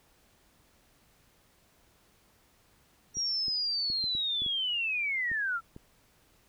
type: linear sweep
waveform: sine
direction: down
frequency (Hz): 5720 to 1312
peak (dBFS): -28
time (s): 3.14-5.61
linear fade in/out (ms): 50
type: clicks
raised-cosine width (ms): 3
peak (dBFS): -32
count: 9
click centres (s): 3.17 / 3.482 / 3.901 / 4.041 / 4.151 / 4.42 / 4.463 / 5.316 / 5.764
effects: pink hiss -65 dBFS RMS until 6.48 s